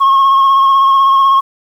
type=tone with vibrato; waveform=sine; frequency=1086 Hz; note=C#6; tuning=36 cents flat; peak=-3 dBFS; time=0-1.41 s; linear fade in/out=20 ms; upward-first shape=triangle; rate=16 Hz; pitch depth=30 cents each way; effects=tanh soft clip ceiling -5 dBFS + 7-bit